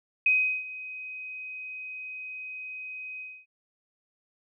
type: tone with ADSR envelope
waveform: sine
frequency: 2517 Hz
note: D#7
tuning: 19 cents sharp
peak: -18 dBFS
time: 0.26-3.46 s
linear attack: 4 ms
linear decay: 370 ms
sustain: -18 dB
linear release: 260 ms
effects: none